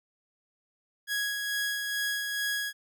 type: tone with tremolo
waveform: sawtooth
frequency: 1661.2 Hz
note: G#6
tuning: in tune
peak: -24 dBFS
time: 1.07-2.73 s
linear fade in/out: 50 ms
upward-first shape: sine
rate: 2.3 Hz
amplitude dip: 35%
effects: none